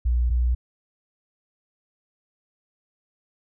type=tone pair in turn; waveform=sine; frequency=60.2 / 60.72 Hz; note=B1 / B1; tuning=-44 / -29 cents; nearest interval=unison; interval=15 cents; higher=second; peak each=-18 dBFS; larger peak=neither; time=0.05-0.3 / 0.3-0.55 s; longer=neither; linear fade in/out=10 ms; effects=none